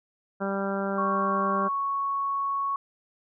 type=harmonic tone; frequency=196.5 Hz; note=G3; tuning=4 cents sharp; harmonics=1 / 2 / 3 / 4 / 5 / 6 / 7 / 8; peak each=-30 / -33 / -32 / -37 / -39 / -41 / -35 / -42 dBFS; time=0.4-1.69 s; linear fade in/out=20 ms
type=tone; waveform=sine; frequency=1108.7 Hz; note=C#6; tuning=in tune; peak=-25 dBFS; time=0.98-2.76 s; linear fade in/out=2 ms
effects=none